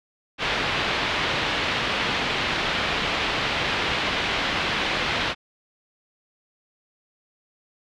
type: low-pass noise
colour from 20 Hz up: white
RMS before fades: -25 dBFS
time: 0.38-5.35 s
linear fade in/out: 50 ms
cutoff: 3500 Hz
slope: 24 dB/octave
effects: none